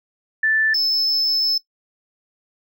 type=tone pair in turn; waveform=sine / triangle; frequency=1760 / 5251 Hz; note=A6 / E8; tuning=0 / -8 cents; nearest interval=octave + perfect fifth; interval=1892 cents; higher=second; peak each=-15 dBFS; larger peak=neither; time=0.43-0.74 / 0.74-1.58 s; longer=second; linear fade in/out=5 ms; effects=noise-tail reverb RT60 0.1 s tail -20 dB re dry